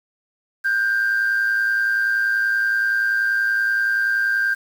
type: tone pair together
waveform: sine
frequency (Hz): 1476.5 / 1587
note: F#6 / G6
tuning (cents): -4 / +21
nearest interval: minor second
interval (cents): 125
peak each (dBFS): -25 / -16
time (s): 0.64-4.55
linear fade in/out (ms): 20
effects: tanh soft clip ceiling -13 dBFS + 7-bit